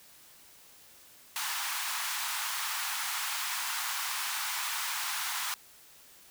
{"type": "high-pass noise", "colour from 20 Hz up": "pink", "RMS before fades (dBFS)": -34, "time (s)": [1.36, 5.54], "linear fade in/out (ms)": 0, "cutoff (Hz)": 860, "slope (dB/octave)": 48, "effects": ["white hiss -56 dBFS RMS until 6.3 s"]}